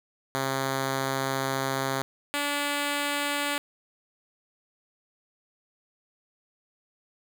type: tone pair in turn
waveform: 5% pulse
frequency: 134.5 / 288.4 Hz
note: C3 / D4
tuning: +48 / -31 cents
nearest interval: octave + minor second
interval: 1321 cents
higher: second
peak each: -15 dBFS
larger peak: neither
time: 0.35-2.02 / 2.34-3.58 s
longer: first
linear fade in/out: 0 ms
effects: none